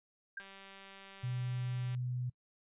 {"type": "tone with exponential decay", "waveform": "sine", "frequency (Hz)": 1596, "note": "G6", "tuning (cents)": 31, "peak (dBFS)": -37, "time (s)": [0.37, 0.47], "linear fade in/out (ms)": 5, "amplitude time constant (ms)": 20}
{"type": "click train", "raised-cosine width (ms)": 0.2, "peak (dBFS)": -35, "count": 303, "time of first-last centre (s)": [0.4, 1.949], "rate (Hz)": 195}
{"type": "tone", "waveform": "sine", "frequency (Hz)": 124.5, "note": "B2", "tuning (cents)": 14, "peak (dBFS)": -34, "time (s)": [1.23, 2.3], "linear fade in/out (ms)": 10}
{"effects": ["noise-tail reverb RT60 0.1 s tail -24 dB re dry", "resampled to 8000 Hz"]}